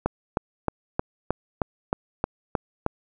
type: click train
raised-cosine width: 1 ms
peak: -8 dBFS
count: 10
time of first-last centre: 0.06-2.864 s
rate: 3.21 Hz
effects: none